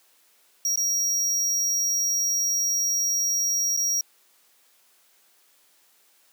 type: tone with dropouts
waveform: square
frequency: 5670 Hz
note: F8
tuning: 25 cents sharp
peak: -22 dBFS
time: 0.65-4.01 s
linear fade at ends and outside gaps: 2 ms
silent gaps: 0.759-0.774 / 3.766-3.773 s
effects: white hiss -61 dBFS RMS until 6.32 s + high-pass 300 Hz 12 dB/octave